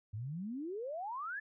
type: exponential sweep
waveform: sine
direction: up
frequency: 98.8 to 1775 Hz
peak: -38 dBFS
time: 0.13-1.4 s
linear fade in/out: 10 ms
effects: none